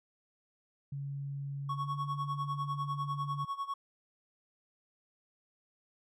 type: tone with pitch glide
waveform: sine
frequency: 140 to 143.27 Hz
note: C#3 to D3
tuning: +18 to -43 cents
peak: -36 dBFS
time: 0.92-3.45 s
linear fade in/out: 5 ms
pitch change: +39 cents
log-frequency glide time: 1.73-1.93 s
type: tone with tremolo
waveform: triangle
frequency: 1108.7 Hz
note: C#6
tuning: in tune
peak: -30 dBFS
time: 1.69-3.74 s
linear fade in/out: 5 ms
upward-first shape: sine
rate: 10 Hz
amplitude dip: 85%
effects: none